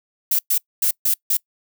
violet noise bursts at uneven times, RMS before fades -18 dBFS, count 5, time 0.31-0.39 / 0.5-0.58 / 0.82-0.91 / 1.05-1.14 / 1.3-1.37 s, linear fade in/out 5 ms, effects noise-tail reverb RT60 0.1 s tail -25 dB re dry

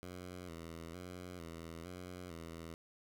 10% pulse tone with vibrato, 86.3 Hz, F2, 20 cents flat, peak -38 dBFS, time 0.03-2.74 s, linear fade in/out 0 ms, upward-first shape square, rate 1.1 Hz, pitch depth 74 cents each way, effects none

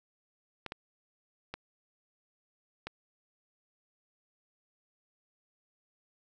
clicks, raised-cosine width 0.3 ms, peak -22 dBFS, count 4, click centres 0.663 / 0.721 / 1.54 / 2.87 s, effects none

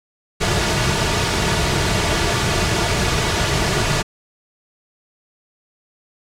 pink noise with comb filter, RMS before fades -18 dBFS, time 0.4-4.03 s, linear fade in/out 20 ms, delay 3.8 ms, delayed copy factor -0.55, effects low-pass 7000 Hz 12 dB/octave

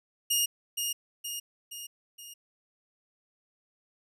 15% pulse tone with echo, 2845 Hz, F7, 31 cents sharp, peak -17 dBFS, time 0.3-0.46 s, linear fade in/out 10 ms, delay 470 ms, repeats 4, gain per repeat -5 dB, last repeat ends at 2.34 s, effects none

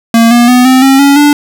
square tone with pitch steps, 229.7 / 239 / 248.8 / 258.9 / 269.4 / 280.4 / 291.8 Hz, A#3 / A#3 / B3 / C4 / C#4 / C#4 / D4, -25 / +43 / +13 / -18 / -49 / +20 / -11 cents, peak -3 dBFS, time 0.14-1.33 s, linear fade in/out 2 ms, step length 170 ms, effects none

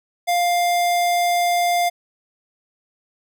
square tone, 701 Hz, F5, 6 cents sharp, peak -17 dBFS, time 0.27-1.9 s, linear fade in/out 20 ms, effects none

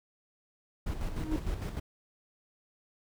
brown noise with tremolo, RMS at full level -33 dBFS, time 0.86-1.8 s, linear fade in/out 10 ms, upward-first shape square, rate 6.6 Hz, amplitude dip 50%
triangle tone with exponential growth, 311.1 Hz, D#4, in tune, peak -26 dBFS, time 1-1.36 s, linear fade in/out 0 ms, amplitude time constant 78 ms
effects none

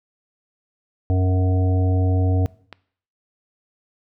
harmonic tone, 92.5 Hz, F#2, in tune, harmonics 1 / 3 / 5 / 7 / 8, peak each -16 / -26 / -30 / -33 / -34 dBFS, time 1.1-2.46 s, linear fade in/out 0 ms
click, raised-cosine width 0.3 ms, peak -19 dBFS, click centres 2.727 s
effects noise-tail reverb RT60 0.6 s tail -21 dB re dry

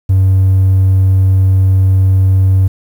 triangle tone, 95.1 Hz, F#2, 48 cents sharp, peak -3 dBFS, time 0.09-2.68 s, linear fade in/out 10 ms, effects tanh soft clip ceiling -1 dBFS + 7-bit

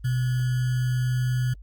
sine tone with sample-and-hold, 125.8 Hz, B2, 32 cents sharp, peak -21 dBFS, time 0.04-1.54 s, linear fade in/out 10 ms, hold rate 1575 Hz, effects added 50 Hz sine -41 dBFS peak until 1.62 s + Opus 32 kbps

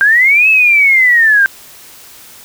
sine linear two-way sweep, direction up then down, 1563 to 2622 to 1563 Hz, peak -5 dBFS, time 0.01-1.46 s, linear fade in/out 0 ms, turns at 0.49 s, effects white hiss -37 dBFS RMS until 2.44 s

